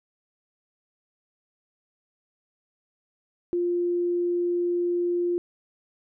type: tone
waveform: sine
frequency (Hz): 350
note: F4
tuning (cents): +4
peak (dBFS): -22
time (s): 3.53-5.38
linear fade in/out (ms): 0
effects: none